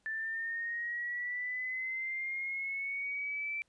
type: linear sweep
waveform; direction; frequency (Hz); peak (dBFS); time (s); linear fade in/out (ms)
sine; up; 1760 to 2336; -34; 0.06-3.62; 0
effects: pink hiss -74 dBFS RMS until 3.68 s + resampled to 22050 Hz